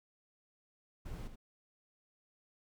brown noise with echo, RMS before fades -43 dBFS, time 1.05-1.28 s, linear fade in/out 10 ms, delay 79 ms, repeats 1, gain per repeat -8 dB, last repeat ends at 1.359 s, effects none

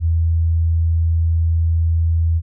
sine tone, 82.41 Hz, E2, in tune, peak -13 dBFS, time 0-2.42 s, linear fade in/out 50 ms, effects none

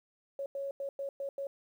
sine tone bursts at uneven times, 554 Hz, C#5, 1 cent flat, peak -34 dBFS, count 6, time 0.39-0.46 / 0.55-0.71 / 0.8-0.89 / 0.99-1.09 / 1.2-1.29 / 1.38-1.47 s, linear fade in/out 2 ms, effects 11-bit

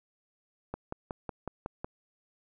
click train, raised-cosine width 1 ms, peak -21 dBFS, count 7, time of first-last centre 0.74-1.845 s, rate 5.43 Hz, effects none

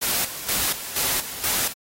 white noise with tremolo, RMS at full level -23 dBFS, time 0.01-1.74 s, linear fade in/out 20 ms, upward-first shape square, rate 2.1 Hz, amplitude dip 70%, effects AAC 48 kbps

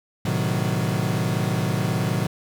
40% pulse chord, A diminished seventh, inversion none, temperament equal with one note detuned, 110 / 128.71 / 155.56 / 185 Hz, A2 / C3 / Eb3 / Gb3, 0 / -28 / 0 / 0 cents, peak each -26 dBFS, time 0.25-2.27 s, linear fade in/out 5 ms, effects none

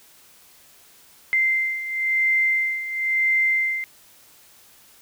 sine beating tone pair, 2084 / 2084.98 Hz, C7 / C7, -7 / -7 cents, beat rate 0.98 Hz, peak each -25 / -20 dBFS, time 1.33-3.84 s, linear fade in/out 0 ms, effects white hiss -52 dBFS RMS until 5.01 s

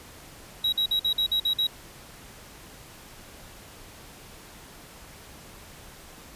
triangle tone bursts, 3850 Hz, B7, 45 cents flat, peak -20 dBFS, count 8, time 0.64-1.67 s, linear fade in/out 5 ms, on 85 ms, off 50 ms, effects pink hiss -47 dBFS RMS until 6.35 s + resampled to 32000 Hz

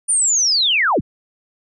sine linear sweep, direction down, 9397 to 36.52 Hz, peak -13 dBFS, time 0.08-1.01 s, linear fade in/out 20 ms, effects none

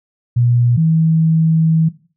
sine tone pair in turn, 120.8 / 161.25 Hz, B2 / E3, -38 / -38 cents, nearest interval perfect fourth, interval 500 cents, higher second, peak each -10 dBFS, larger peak neither, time 0.36-0.77 / 0.77-1.89 s, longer second, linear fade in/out 10 ms, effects noise-tail reverb RT60 0.4 s tail -17 dB re dry

